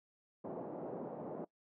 white band-pass noise, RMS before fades -44 dBFS, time 0.44-1.45 s, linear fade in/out 10 ms, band 160 to 690 Hz, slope 24 dB/octave, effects noise-tail reverb RT60 0.1 s tail -21 dB re dry

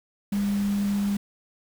sine tone in noise, 201.8 Hz, G#3, 49 cents flat, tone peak -22 dBFS, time 0.32-1.17 s, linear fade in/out 5 ms, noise pink, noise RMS -40 dBFS, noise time 0.32-1.17 s, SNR +15 dB, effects none

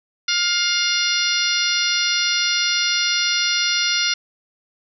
harmonic tone, 706 Hz, F5, 19 cents sharp, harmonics 2 / 3 / 4 / 5 / 6 / 7 / 8, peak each -25 / -25 / -25 / -25 / -25 / -25 / -25 dBFS, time 0.28-4.14 s, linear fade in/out 5 ms, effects none

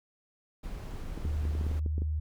brown noise, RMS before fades -39 dBFS, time 0.63-1.8 s, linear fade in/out 10 ms
clicks, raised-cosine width 3 ms, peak -25 dBFS, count 10, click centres 1.176 / 1.253 / 1.453 / 1.552 / 1.612 / 1.666 / 1.714 / 1.862 / 1.981 / 2.02 s
sine tone with pitch glide, 75.6 to 76.83 Hz, D#2 to D#2, -49 to -21 cents, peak -28 dBFS, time 1.24-2.2 s, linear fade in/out 10 ms, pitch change +28 cents, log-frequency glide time 1.43-2 s
effects none

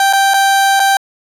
30% pulse tone with dropouts, 784 Hz, G5, in tune, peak -6 dBFS, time 0-0.97 s, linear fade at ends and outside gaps 2 ms, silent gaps 0.128-0.133 / 0.337-0.341 / 0.796-0.8 s, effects resampled to 32000 Hz

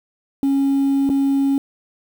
sine tone with dropouts, 275.1 Hz, C#4, 13 cents flat, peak -12 dBFS, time 0.43-1.58 s, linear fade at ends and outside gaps 1 ms, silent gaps 1.092-1.099 s, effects tanh soft clip ceiling -13 dBFS + 7-bit

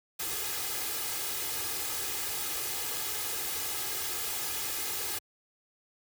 white noise with comb filter, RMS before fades -34 dBFS, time 0.19-5.19 s, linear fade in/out 10 ms, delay 2.4 ms, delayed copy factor +0.7, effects high-pass 60 Hz 12 dB/octave

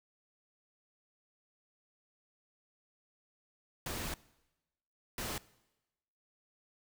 pink noise bursts at uneven times, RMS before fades -39 dBFS, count 2, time 3.86-4.14 / 5.18-5.38 s, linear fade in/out 2 ms, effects noise-tail reverb RT60 1.0 s tail -21 dB re dry

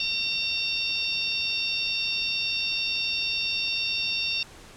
harmonic tone, 911 Hz, A#5, 40 cents flat, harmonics 3 / 4 / 5 / 6, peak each -28 / -31 / -33 / -32 dBFS, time 0-4.43 s, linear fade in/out 2 ms, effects pink hiss -48 dBFS RMS until 4.76 s + low-pass 9000 Hz 12 dB/octave

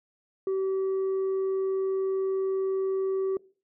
sine tone, 383.5 Hz, G4, 38 cents flat, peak -22 dBFS, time 0.47-3.37 s, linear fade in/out 2 ms, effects noise-tail reverb RT60 0.4 s tail -23 dB re dry + tanh soft clip ceiling -24 dBFS

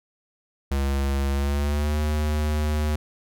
square tone with pitch glide, 69 to 75.68 Hz, C#2 to D#2, -7 to -47 cents, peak -22 dBFS, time 0.71-2.96 s, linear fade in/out 5 ms, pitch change +160 cents, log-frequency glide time 1.3-2 s, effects none

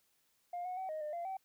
sine tone with pitch steps, 705 / 731 / 757 / 623 / 603 / 688 / 766 Hz, F5 / F#5 / F#5 / D#5 / D5 / F5 / G5, +16 / -21 / +39 / +2 / +46 / -26 / -40 cents, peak -36 dBFS, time 0.53-1.37 s, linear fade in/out 5 ms, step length 120 ms, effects tanh soft clip ceiling -35 dBFS + white hiss -75 dBFS RMS until 1.44 s

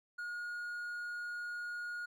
triangle tone, 1437 Hz, F6, 49 cents sharp, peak -37 dBFS, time 0.18-2.06 s, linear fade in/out 10 ms, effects none

